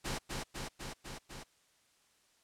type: noise with echo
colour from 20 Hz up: pink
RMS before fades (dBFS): -37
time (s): 0.04-0.19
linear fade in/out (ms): 20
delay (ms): 250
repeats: 5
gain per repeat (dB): -2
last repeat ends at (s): 1.44
effects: white hiss -70 dBFS RMS until 2.43 s + low-pass 9000 Hz 12 dB/octave